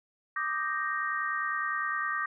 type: chord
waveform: sine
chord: Eb major seventh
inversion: third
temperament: equal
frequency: 1174.7 / 1244.5 / 1568 / 1864.7 Hz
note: D6 / Eb6 / G6 / Bb6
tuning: 0 / 0 / 0 / 0 cents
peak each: -33 / -37 / -35 / -33 dBFS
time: 0.36-2.26 s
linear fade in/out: 5 ms
effects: none